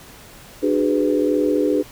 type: chord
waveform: sine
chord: G# half-diminished seventh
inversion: second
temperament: just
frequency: 299 / 373.8 / 415.3 / 498.4 Hz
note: D4 / F#4 / G#4 / B4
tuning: +31 / +18 / 0 / +16 cents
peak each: -19 / -24 / -21 / -22 dBFS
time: 0.62-1.83 s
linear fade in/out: 20 ms
effects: pink hiss -43 dBFS RMS until 1.91 s